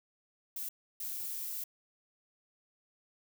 violet noise bursts at uneven times, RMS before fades -39 dBFS, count 2, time 0.56-0.69 / 1-1.64 s, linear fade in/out 5 ms, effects none

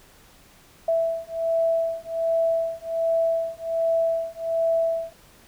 sine beating tone pair, 659.3 / 660.6 Hz, E5 / E5, 0 / +4 cents, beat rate 1.3 Hz, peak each -24 dBFS, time 0.88-5.13 s, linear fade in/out 5 ms, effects pink hiss -53 dBFS RMS until 5.47 s

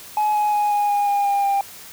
sine tone with pitch steps, 846 / 838.7 / 831.5 / 824.3 / 817.2 / 810.1 / 803.1 / 796.2 Hz, G#5 / G#5 / G#5 / G#5 / G#5 / G#5 / G5 / G5, +32 / +17 / +2 / -13 / -28 / -43 / +42 / +27 cents, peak -14 dBFS, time 0.17-1.61 s, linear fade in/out 2 ms, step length 180 ms, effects tanh soft clip ceiling -15 dBFS + white hiss -40 dBFS RMS until 1.92 s

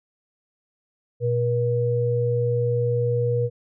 sine tone pair together, 120 / 480 Hz, B2 / B4, -49 / -49 cents, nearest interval 2 octaves, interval 2400 cents, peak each -22 dBFS, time 1.2-3.5 s, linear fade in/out 50 ms, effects none

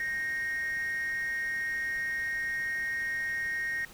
triangle tone with amplitude modulation, 1864.7 Hz, A#6, in tune, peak -24 dBFS, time 0-3.85 s, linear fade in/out 2 ms, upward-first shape sine, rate 285 Hz, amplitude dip 65%, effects tanh soft clip ceiling -24 dBFS + pink hiss -51 dBFS RMS until 3.93 s

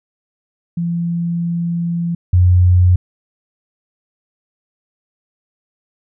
sine tone pair in turn, 170.5 / 90.08 Hz, F3 / F#2, -41 / -46 cents, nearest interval major seventh, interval 1105 cents, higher first, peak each -16 / -7 dBFS, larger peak second, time 0.77-2.15 / 2.33-2.96 s, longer first, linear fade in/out 5 ms, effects none

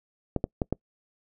clicks, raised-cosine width 2 ms, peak -12 dBFS, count 4, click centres 0.363 / 0.441 / 0.618 / 0.726 s, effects noise-tail reverb RT60 0.1 s tail -26 dB re dry

